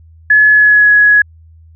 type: tone with pitch glide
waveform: sine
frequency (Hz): 1705 to 1678.6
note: G#6 to G#6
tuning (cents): +45 to +18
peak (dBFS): -4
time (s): 0.3-1.22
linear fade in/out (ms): 5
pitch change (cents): -27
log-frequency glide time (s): 0.51-0.91
effects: added 81 Hz sine -38 dBFS peak until 1.75 s